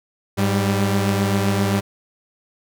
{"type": "tone pair together", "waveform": "sawtooth", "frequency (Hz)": [101.81, 196], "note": ["G#2", "G3"], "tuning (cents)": [-34, 0], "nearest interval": "major seventh", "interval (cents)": 1134, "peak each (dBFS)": -16, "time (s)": [0.37, 1.81], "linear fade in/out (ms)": 20, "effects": []}